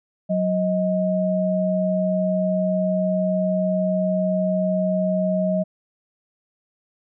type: tone pair together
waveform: sine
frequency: 185 / 628.2 Hz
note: F#3 / D#5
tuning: 0 / +16 cents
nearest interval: octave + major sixth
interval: 2116 cents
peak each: -21 dBFS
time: 0.29-5.64 s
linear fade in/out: 20 ms
effects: none